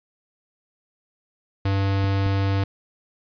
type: tone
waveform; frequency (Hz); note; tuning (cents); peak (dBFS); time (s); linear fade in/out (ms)
square; 98; G2; 0; -20; 1.65-2.64; 5
type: clicks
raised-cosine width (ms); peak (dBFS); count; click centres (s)
5; -19; 2; 2.042 / 2.263
effects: resampled to 11025 Hz + 9-bit